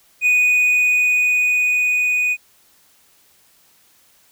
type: tone with level ramp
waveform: triangle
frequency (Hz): 2479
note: D#7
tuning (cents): -7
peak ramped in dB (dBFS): -10 to -14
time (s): 0.21-2.37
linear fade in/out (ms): 50
effects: white hiss -55 dBFS RMS until 4.31 s